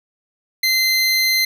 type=tone pair together; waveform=square; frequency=2068 / 4136 Hz; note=C7 / C8; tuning=-21 / -21 cents; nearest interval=octave; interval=1200 cents; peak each=-18 dBFS; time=0.63-1.45 s; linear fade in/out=5 ms; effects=none